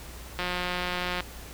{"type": "click train", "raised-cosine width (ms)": 0.3, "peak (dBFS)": -14, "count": 147, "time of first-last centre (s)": [0.39, 1.206], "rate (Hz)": 179, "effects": ["added 60 Hz sine -43 dBFS peak until 1.53 s", "pink hiss -45 dBFS RMS until 1.53 s"]}